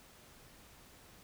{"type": "silence", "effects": ["pink hiss -59 dBFS RMS until 1.23 s"]}